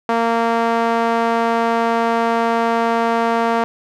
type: tone with band-pass filter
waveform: sawtooth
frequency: 230.5 Hz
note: A#3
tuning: 19 cents flat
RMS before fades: -17 dBFS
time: 0.09-3.64 s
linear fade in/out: 0 ms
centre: 870 Hz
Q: 1.2
effects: none